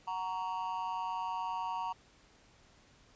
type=tone with amplitude modulation; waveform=triangle; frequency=932.3 Hz; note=A#5; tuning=in tune; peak=-28 dBFS; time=0.07-1.93 s; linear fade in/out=10 ms; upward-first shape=sine; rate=190 Hz; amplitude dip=95%; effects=pink hiss -63 dBFS RMS until 3.15 s + resampled to 16000 Hz